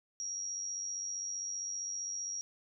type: tone with amplitude modulation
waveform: sine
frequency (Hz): 5670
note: F8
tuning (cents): +25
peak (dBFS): -34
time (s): 0.2-2.41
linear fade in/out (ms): 0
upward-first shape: sine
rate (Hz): 95.3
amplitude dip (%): 45
effects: none